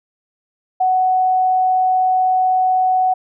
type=tone; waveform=sine; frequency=744 Hz; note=F#5; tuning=9 cents sharp; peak=-12 dBFS; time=0.8-3.14 s; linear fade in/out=10 ms; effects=none